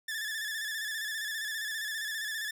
sawtooth tone with vibrato, 1743 Hz, A6, 17 cents flat, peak -30 dBFS, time 0.08-2.51 s, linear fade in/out 5 ms, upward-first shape square, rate 15 Hz, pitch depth 47 cents each way, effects none

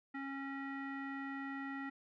square tone with low-pass filter, 273.9 Hz, C#4, 21 cents flat, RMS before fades -43 dBFS, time 0.14-1.9 s, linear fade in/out 10 ms, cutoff 1800 Hz, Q 5.3, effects none

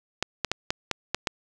clicks, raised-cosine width 0.2 ms, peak -7 dBFS, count 7, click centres 0.226 / 0.447 / 0.516 / 0.705 / 0.913 / 1.146 / 1.272 s, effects none

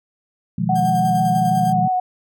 sine chord, F half-diminished seventh, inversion second, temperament equal, 123.47 / 155.56 / 174.61 / 207.7 Hz, Cb3 / Eb3 / F3 / Ab3, 0 / 0 / 0 / 0 cents, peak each -25 / -25 / -21 / -24 dBFS, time 0.58-1.88 s, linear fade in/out 5 ms
sine tone with vibrato, 740 Hz, F#5, in tune, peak -16 dBFS, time 0.69-2 s, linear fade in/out 5 ms, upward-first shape sine, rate 6.1 Hz, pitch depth 19 cents each way
5% pulse tone with tremolo, 1596 Hz, G6, 31 cents sharp, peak -23 dBFS, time 0.75-1.73 s, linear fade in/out 10 ms, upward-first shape square, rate 10 Hz, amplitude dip 50%
effects none

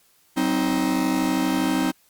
45% pulse chord, C diminished, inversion second, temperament just, 188.37 / 261.6 / 314 Hz, Gb3 / C4 / Eb4, +31 / 0 / +16 cents, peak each -28 / -23 / -24 dBFS, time 0.36-1.92 s, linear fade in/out 20 ms, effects white hiss -60 dBFS RMS until 2.09 s + Opus 48 kbps

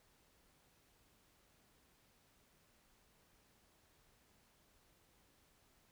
silence, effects pink hiss -72 dBFS RMS until 5.91 s

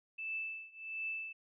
sine tone with tremolo, 2637 Hz, E7, in tune, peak -35 dBFS, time 0.18-1.33 s, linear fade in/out 10 ms, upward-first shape triangle, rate 1.4 Hz, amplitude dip 95%, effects none

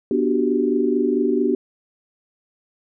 sine chord, G major seventh, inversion first, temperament just, 245 / 294 / 367.5 / 392 Hz, B3 / D4 / F#4 / G4, -14 / +2 / -12 / 0 cents, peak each -22 dBFS, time 0.11-1.55 s, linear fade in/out 2 ms, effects none

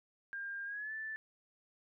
sine tone with pitch glide, 1603 to 1758.2 Hz, G6 to A6, +38 to -2 cents, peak -39 dBFS, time 0.33-1.16 s, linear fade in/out 0 ms, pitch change +160 cents, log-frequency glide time 0.65-0.93 s, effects none

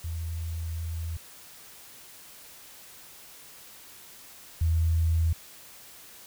sine tone pair in turn, 82.41 / 81.84 Hz, E2 / E2, 0 / -12 cents, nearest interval unison, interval 12 cents, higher first, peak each -30 / -21 dBFS, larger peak second, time 0.04-1.17 / 4.61-5.33 s, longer first, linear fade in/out 5 ms, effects white hiss -49 dBFS RMS until 6.26 s

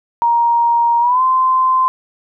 sine tone with pitch glide, 939 to 1035.9 Hz, A#5 to C6, +12 to -18 cents, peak -10 dBFS, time 0.22-1.88 s, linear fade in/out 0 ms, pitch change +170 cents, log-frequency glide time 1-1.22 s, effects none

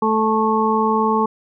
harmonic tone, 219.1 Hz, A3, 7 cents flat, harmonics 1 / 2 / 4 / 5, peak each -20 / -20 / -20 / -20 dBFS, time 0.02-1.26 s, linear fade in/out 5 ms, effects none

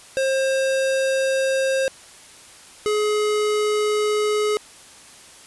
square tone pair in turn, 533 / 422.1 Hz, C5 / G#4, +32 / +28 cents, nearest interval major third, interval 404 cents, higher first, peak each -19 dBFS, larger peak neither, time 0.17-1.88 / 2.86-4.57 s, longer neither, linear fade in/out 0 ms, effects white hiss -45 dBFS RMS until 5.46 s + resampled to 24000 Hz

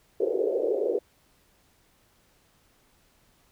white band-pass noise, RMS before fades -26 dBFS, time 0.2-0.99 s, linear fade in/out 10 ms, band 370 to 520 Hz, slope 48 dB/octave, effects pink hiss -64 dBFS RMS until 3.51 s

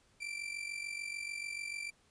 40% pulse tone with amplitude modulation, 2349 Hz, D7, in tune, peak -35 dBFS, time 0.2-1.91 s, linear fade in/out 20 ms, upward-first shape sine, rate 46.8 Hz, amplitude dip 70%, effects pink hiss -69 dBFS RMS until 2.1 s + resampled to 22050 Hz

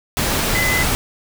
sine tone in noise, 2023 Hz, B6, 41 cents sharp, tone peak -18 dBFS, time 0.55-0.83 s, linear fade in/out 0 ms, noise pink, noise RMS -19 dBFS, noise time 0.17-0.95 s, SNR -2 dB, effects none

